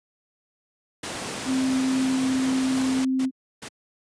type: noise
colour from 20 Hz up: pink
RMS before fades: -31 dBFS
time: 1.03-3.05 s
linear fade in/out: 5 ms
type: tone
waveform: sine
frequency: 261.6 Hz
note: C4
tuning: in tune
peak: -20 dBFS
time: 1.45-3.31 s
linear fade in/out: 50 ms
type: noise bursts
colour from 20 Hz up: pink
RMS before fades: -36 dBFS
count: 3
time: 2.76-3.687 s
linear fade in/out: 10 ms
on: 69 ms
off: 360 ms
effects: high-pass 150 Hz 12 dB/octave + resampled to 22050 Hz